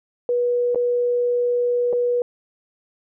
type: tone with dropouts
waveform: sine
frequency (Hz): 486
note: B4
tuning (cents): -28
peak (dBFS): -17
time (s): 0.29-2.22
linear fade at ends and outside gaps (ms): 1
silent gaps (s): 0.747-0.757 / 1.928-1.932
effects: none